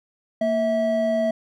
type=tone pair together; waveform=triangle; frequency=230 / 650.5 Hz; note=A#3 / E5; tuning=-23 / -23 cents; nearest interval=octave + tritone; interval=1800 cents; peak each=-23 / -18 dBFS; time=0.41-1.31 s; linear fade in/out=5 ms; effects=none